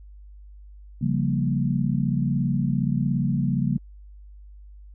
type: chord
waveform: sine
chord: G half-diminished seventh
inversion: second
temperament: equal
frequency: 138.59 / 174.61 / 196 / 233.1 Hz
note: Db3 / F3 / G3 / Bb3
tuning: 0 / 0 / 0 / 0 cents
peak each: -24 / -27 / -27 / -27 dBFS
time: 1.01-3.78 s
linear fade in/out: 10 ms
effects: added 50 Hz sine -42 dBFS peak until 4.94 s